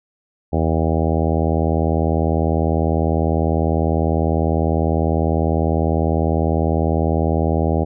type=harmonic tone; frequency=80 Hz; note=D#2; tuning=49 cents sharp; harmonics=1 / 2 / 3 / 4 / 5 / 6 / 7 / 8 / 9 / 10; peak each=-19 / -22 / -24 / -25 / -26 / -27 / -27 / -28 / -29 / -29 dBFS; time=0.52-7.85 s; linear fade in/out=20 ms; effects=none